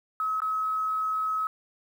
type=tone with dropouts; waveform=sine; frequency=1282 Hz; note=E6; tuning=49 cents flat; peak=-25 dBFS; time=0.2-1.47 s; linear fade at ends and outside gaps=1 ms; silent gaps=0.403-0.419 s; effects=9-bit